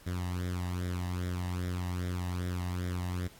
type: tone with flanger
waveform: sawtooth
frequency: 89.7 Hz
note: F2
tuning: 47 cents sharp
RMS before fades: -34 dBFS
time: 0.06-3.28 s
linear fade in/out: 10 ms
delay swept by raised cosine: 0.55 to 1.07 ms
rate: 2.5 Hz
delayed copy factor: +0.7
effects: pink hiss -57 dBFS RMS until 3.39 s + AAC 64 kbps